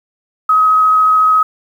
sine tone with vibrato, 1269 Hz, D#6, 34 cents sharp, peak -7 dBFS, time 0.49-1.43 s, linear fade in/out 5 ms, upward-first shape triangle, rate 14 Hz, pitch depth 8 cents each way, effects 7-bit

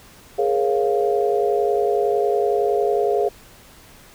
sine chord, Bb minor seventh, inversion third, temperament equal with one note detuned, 415.3 / 466.2 / 543.9 / 698.5 Hz, Ab4 / Bb4 / Db5 / F5, 0 / 0 / -33 / 0 cents, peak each -19 / -24 / -25 / -23 dBFS, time 0.38-3.29 s, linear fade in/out 10 ms, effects pink hiss -47 dBFS RMS until 4.14 s

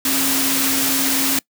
sine tone in noise, 270 Hz, C#4, 45 cents flat, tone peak -23 dBFS, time 0.05-1.39 s, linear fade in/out 2 ms, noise white, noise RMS -19 dBFS, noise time 0.05-1.39 s, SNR -7 dB, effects noise-tail reverb RT60 0.1 s tail -23 dB re dry + high-pass 100 Hz 12 dB/octave

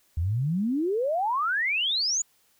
sine exponential sweep, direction up, 77 to 7040 Hz, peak -23 dBFS, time 0.17-2.22 s, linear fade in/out 5 ms, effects white hiss -65 dBFS RMS until 2.59 s

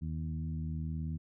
harmonic tone with a mistuned harmonic, 79.5 Hz, D#2, 38 cents sharp, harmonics 1 / 2 / 3 / 4, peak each -37 / -37 / -44 / -54 dBFS, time 0.01-1.18 s, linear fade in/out 20 ms, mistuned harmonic 1, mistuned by +24 cents, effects none

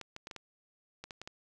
clicks, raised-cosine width 0.2 ms, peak -26 dBFS, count 9, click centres 0.013 / 0.164 / 0.271 / 0.312 / 0.363 / 1.04 / 1.108 / 1.216 / 1.275 s, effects none

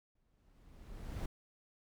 brown noise with exponential growth, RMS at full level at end -38 dBFS, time 0.15-1.26 s, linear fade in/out 5 ms, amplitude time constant 240 ms, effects none

